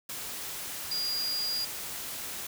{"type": "tone in noise", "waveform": "sine", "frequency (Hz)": 4834, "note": "D8", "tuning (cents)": 49, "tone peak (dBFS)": -29, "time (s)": [0.91, 1.65], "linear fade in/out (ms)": 5, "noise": "white", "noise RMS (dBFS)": -38, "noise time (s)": [0.09, 2.47], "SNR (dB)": 6, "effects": []}